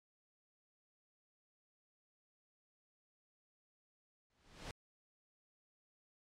pink noise with exponential growth, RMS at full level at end -43 dBFS, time 4.3-4.71 s, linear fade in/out 1 ms, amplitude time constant 89 ms, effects low-pass 6000 Hz 12 dB/octave + MP3 96 kbps

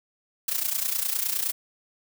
blue noise with amplitude modulation, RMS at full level -24 dBFS, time 0.48-1.52 s, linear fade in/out 5 ms, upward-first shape sine, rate 29.7 Hz, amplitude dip 75%, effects none

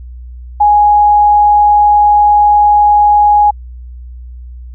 sine tone, 830.6 Hz, G#5, in tune, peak -4 dBFS, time 0.6-3.51 s, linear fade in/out 10 ms, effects added 61 Hz sine -26 dBFS peak until 4.74 s

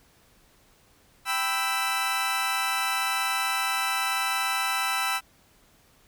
20% pulse chord, E minor, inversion first, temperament equal with one note detuned, 784 / 994.1 / 1318.5 Hz, G5 / B5 / E6, 0 / +11 / 0 cents, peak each -26 / -26 / -22 dBFS, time 1.25-5.21 s, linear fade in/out 50 ms, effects pink hiss -60 dBFS RMS until 6.07 s

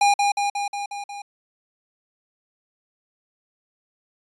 square tone with echo, 811 Hz, G#5, 41 cents flat, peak -15 dBFS, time 0.01-0.14 s, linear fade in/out 5 ms, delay 180 ms, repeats 6, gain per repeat -3 dB, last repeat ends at 1.22 s, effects resampled to 22050 Hz

